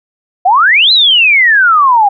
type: exponential two-way sweep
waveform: sine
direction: up then down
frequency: 696 to 4125 to 782 Hz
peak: -4 dBFS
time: 0.45-2.09 s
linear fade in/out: 10 ms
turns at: 0.92 s
effects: none